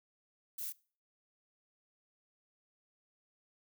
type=noise with echo; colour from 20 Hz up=violet; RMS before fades=-42 dBFS; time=0.58-0.7 s; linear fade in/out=5 ms; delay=25 ms; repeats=1; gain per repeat=-2 dB; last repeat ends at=0.725 s; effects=noise-tail reverb RT60 0.4 s tail -22 dB re dry